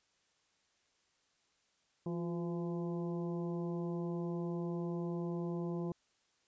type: harmonic tone with a mistuned harmonic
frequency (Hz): 170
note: F3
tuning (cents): -46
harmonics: 1 / 2 / 3 / 4 / 5 / 6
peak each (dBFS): -37 / -40 / -48 / -52 / -54 / -54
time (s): 2.06-5.92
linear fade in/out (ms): 2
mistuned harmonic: 2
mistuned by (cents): +51
effects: white hiss -75 dBFS RMS until 6.47 s + resampled to 16000 Hz